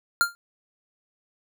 square tone with exponential decay, 1396.9 Hz, F6, in tune, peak -14 dBFS, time 0.21-0.35 s, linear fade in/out 0 ms, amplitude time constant 29 ms, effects none

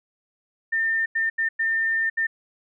sine tone bursts at uneven times, 1805 Hz, A6, 44 cents sharp, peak -20 dBFS, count 5, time 0.72-1.06 / 1.15-1.3 / 1.38-1.49 / 1.59-2.1 / 2.17-2.27 s, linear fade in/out 10 ms, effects none

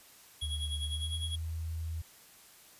square tone with tremolo, 3322 Hz, G#7, in tune, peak -35 dBFS, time 0.41-1.36 s, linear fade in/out 10 ms, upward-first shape sine, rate 9.9 Hz, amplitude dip 75%
sine tone with pitch glide, 75.2 to 81.06 Hz, D2 to E2, +42 to -29 cents, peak -34 dBFS, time 0.42-2.02 s, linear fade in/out 10 ms, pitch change +129 cents, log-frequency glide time 0.87-1.16 s
effects white hiss -57 dBFS RMS until 2.79 s + resampled to 32000 Hz

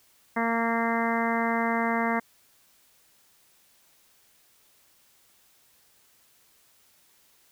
harmonic tone, 230.3 Hz, A#3, 21 cents flat, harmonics 1 / 2 / 3 / 4 / 5 / 6 / 7 / 8 / 9, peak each -28 / -33 / -31 / -31 / -33 / -38 / -35 / -35 / -34 dBFS, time 0.36-2.2 s, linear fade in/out 10 ms, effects white hiss -62 dBFS RMS until 7.51 s

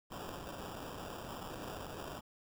violet noise with sample-and-hold, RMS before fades -45 dBFS, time 0.1-2.21 s, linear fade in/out 20 ms, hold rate 2100 Hz, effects none

